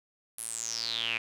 sawtooth tone with band-pass filter sweep, 114.6 Hz, A#2, 29 cents flat, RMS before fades -34 dBFS, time 0.38-1.18 s, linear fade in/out 5 ms, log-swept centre 11000 to 2400 Hz, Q 9.1, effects none

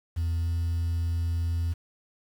sine tone with pitch glide, 83.5 to 84.28 Hz, E2 to E2, +23 to +39 cents, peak -22 dBFS, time 0.16-1.74 s, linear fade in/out 20 ms, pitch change +16 cents, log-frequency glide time 0.39-0.48 s, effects tanh soft clip ceiling -24 dBFS + 8-bit

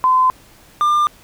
sine / triangle tone pair in turn, 1025 / 1197.9 Hz, C6 / D6, -36 / +34 cents, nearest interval minor third, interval 270 cents, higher second, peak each -10 dBFS, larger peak neither, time 0.04-0.3 / 0.81-1.07 s, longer neither, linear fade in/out 0 ms, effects pink hiss -47 dBFS RMS until 1.23 s

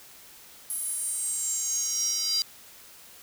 square tone with high-pass filter sweep, 435.2 Hz, A4, 19 cents flat, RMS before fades -29 dBFS, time 0.7-2.42 s, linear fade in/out 0 ms, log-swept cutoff 11000 to 4700 Hz, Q 9.4, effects white hiss -50 dBFS RMS until 3.22 s

